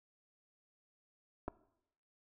clicks, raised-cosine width 1 ms, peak -26 dBFS, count 2, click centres 1.48 / 1.483 s, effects noise-tail reverb RT60 0.8 s tail -19 dB re dry

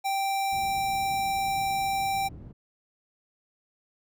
square tone, 783 Hz, G5, 2 cents flat, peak -26 dBFS, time 0.04-2.29 s, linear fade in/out 20 ms
white low-pass noise, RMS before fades -44 dBFS, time 0.51-2.53 s, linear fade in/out 20 ms, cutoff 170 Hz, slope 12 dB/octave
effects none

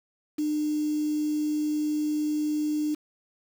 sine tone with quantisation, 301.8 Hz, D4, 47 cents sharp, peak -24 dBFS, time 0.38-2.95 s, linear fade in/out 10 ms, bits 7, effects none

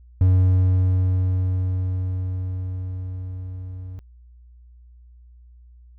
triangle tone with level ramp, 92.5 Hz, F#2, in tune, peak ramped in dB -10 to -30 dBFS, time 0.21-3.99 s, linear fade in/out 0 ms, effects added 60 Hz sine -45 dBFS peak until 5.98 s

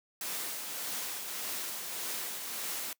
white noise with tremolo, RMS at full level -36 dBFS, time 0.21-2.93 s, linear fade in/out 2 ms, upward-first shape triangle, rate 1.7 Hz, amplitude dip 40%, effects noise-tail reverb RT60 0.1 s tail -23 dB re dry + high-pass 200 Hz 12 dB/octave

